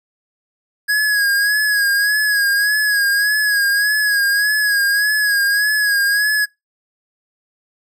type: tone with vibrato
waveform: square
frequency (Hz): 1661.2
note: G#6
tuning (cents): 0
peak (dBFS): -14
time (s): 0.88-6.46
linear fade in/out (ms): 20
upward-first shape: sine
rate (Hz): 1.7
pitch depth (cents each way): 50
effects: noise-tail reverb RT60 0.2 s tail -25 dB re dry